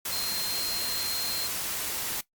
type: tone in noise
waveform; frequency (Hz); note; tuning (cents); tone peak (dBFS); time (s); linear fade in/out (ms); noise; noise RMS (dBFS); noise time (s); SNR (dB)
sine; 4181; C8; -2; -31; 0.12-1.47; 5; white; -32; 0.05-2.21; -2
effects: noise-tail reverb RT60 0.1 s tail -18 dB re dry + Opus 48 kbps